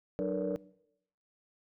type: tone cluster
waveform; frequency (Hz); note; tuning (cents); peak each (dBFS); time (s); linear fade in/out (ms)
sine; 186.3 / 299.5 / 450.8 / 481.8 / 573; F#3 / D4 / A4 / B4 / D5; +12 / +34 / +42 / -43 / -43; -36 / -35 / -36 / -36 / -35; 0.19-0.56; 0
effects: noise-tail reverb RT60 0.8 s tail -22 dB re dry + tanh soft clip ceiling -23 dBFS